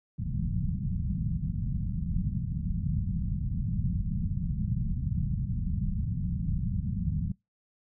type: low-pass noise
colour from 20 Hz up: white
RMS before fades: -30 dBFS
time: 0.18-7.32 s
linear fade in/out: 5 ms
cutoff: 190 Hz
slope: 48 dB/octave
effects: noise-tail reverb RT60 0.2 s tail -25 dB re dry

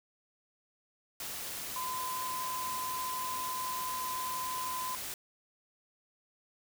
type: tone in noise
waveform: sine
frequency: 1019 Hz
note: C6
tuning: 46 cents flat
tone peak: -35 dBFS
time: 1.76-4.95 s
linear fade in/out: 2 ms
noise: white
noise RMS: -40 dBFS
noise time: 1.2-5.14 s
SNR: +2 dB
effects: none

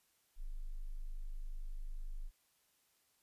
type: tone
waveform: sine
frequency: 25.56 Hz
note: G#0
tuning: 27 cents flat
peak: -39 dBFS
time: 0.36-2.31 s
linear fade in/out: 50 ms
effects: white hiss -75 dBFS RMS until 3.22 s + resampled to 32000 Hz

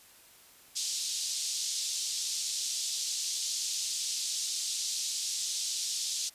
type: band-pass noise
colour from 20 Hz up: white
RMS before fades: -34 dBFS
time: 0.75-6.3 s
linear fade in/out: 20 ms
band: 3800 to 7500 Hz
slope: 24 dB/octave
effects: white hiss -57 dBFS RMS until 6.34 s + resampled to 32000 Hz

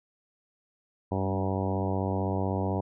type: harmonic tone with a mistuned harmonic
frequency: 95.8 Hz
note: G2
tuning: 39 cents flat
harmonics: 1 / 2 / 3 / 4 / 5 / 6 / 7 / 8 / 9 / 10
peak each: -30 / -33 / -35 / -36 / -37 / -38 / -38 / -39 / -40 / -40 dBFS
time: 1.11-2.81 s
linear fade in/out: 10 ms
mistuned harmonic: 2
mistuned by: +20 cents
effects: none

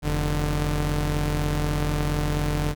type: tone pair together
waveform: sawtooth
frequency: 44.03 / 148.7 Hz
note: F1 / D3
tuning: +15 / +22 cents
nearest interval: octave + major sixth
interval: 2107 cents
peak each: -21 dBFS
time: 0.02-2.75 s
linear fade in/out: 50 ms
effects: none

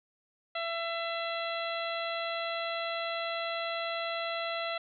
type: harmonic tone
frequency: 670 Hz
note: E5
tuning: 28 cents sharp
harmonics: 1 / 2 / 3 / 4 / 5 / 6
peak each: -35 / -38 / -40 / -41 / -42 / -43 dBFS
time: 0.55-4.78 s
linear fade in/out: 5 ms
effects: none

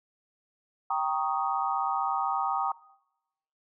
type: chord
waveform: sine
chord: Eb dominant seventh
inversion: first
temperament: equal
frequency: 784 / 932.3 / 1108.7 / 1244.5 Hz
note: G5 / Bb5 / Db6 / Eb6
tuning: 0 / 0 / 0 / 0 cents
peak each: -30 / -31 / -34 / -31 dBFS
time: 0.9-2.72 s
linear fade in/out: 5 ms
effects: noise-tail reverb RT60 0.9 s tail -21 dB re dry

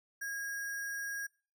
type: tone with sample-and-hold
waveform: sine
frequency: 1638 Hz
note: G#6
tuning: 24 cents flat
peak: -36 dBFS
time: 0.21-1.27 s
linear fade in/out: 10 ms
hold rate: 7350 Hz
effects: noise-tail reverb RT60 0.4 s tail -24 dB re dry

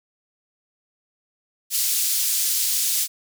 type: band-pass noise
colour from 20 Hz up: white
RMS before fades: -22 dBFS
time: 1.7-3.08 s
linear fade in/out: 50 ms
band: 4300 to 16000 Hz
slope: 12 dB/octave
effects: none

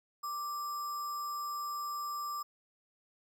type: tone with sample-and-hold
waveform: sine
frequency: 1174.7 Hz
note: D6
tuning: in tune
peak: -35 dBFS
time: 0.23-2.43 s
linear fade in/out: 10 ms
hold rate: 6300 Hz
effects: none

